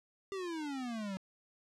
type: exponential sweep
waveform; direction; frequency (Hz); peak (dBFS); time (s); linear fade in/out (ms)
square; down; 399 to 186.3; -38; 0.32-1.17; 0
effects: low-pass 7000 Hz 12 dB/octave